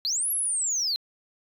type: linear two-way sweep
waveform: sine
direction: up then down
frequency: 3951 to 11480 to 4003 Hz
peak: -22 dBFS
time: 0.05-0.96 s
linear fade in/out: 0 ms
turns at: 0.31 s
effects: tanh soft clip ceiling -22 dBFS